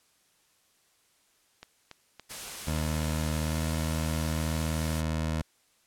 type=click train; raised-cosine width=0.2 ms; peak=-26 dBFS; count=7; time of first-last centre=1.63-3.33 s; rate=3.53 Hz
type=noise; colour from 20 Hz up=white; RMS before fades=-39 dBFS; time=2.29-5.02 s; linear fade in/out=20 ms
type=tone with pitch glide; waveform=20% pulse; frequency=77.78 to 79.37 Hz; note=D#2 to D#2; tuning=0 to +35 cents; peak=-23 dBFS; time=2.67-5.42 s; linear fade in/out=5 ms; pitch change=+35 cents; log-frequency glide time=3.43-3.56 s
effects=white hiss -67 dBFS RMS until 5.86 s + low-pass 11000 Hz 12 dB/octave